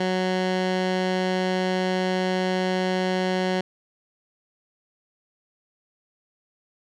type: tone with low-pass filter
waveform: 15% pulse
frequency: 185 Hz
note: F#3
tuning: in tune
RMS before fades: -24 dBFS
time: 0-3.61 s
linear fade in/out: 5 ms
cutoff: 4300 Hz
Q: 1
effects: none